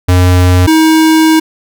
square tone pair in turn, 90.3 / 317.9 Hz, F#2 / D#4, -42 / +37 cents, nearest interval octave + minor seventh, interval 2179 cents, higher second, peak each -5 dBFS, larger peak neither, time 0.08-0.67 / 0.67-1.4 s, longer second, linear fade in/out 10 ms, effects none

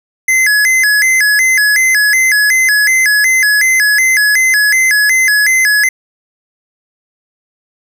square tone with vibrato, 1864.7 Hz, A#6, in tune, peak -8 dBFS, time 0.28-5.89 s, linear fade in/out 5 ms, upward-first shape square, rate 2.7 Hz, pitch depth 170 cents each way, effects none

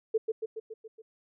sine tone with echo, 442.2 Hz, A4, 9 cents sharp, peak -22 dBFS, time 0.14-0.18 s, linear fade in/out 10 ms, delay 140 ms, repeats 6, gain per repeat -4 dB, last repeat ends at 1.02 s, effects none

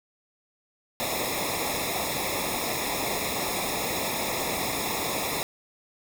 pink noise with comb filter, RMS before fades -29 dBFS, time 1-5.43 s, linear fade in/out 0 ms, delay 0.66 ms, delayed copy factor -0.9, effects none

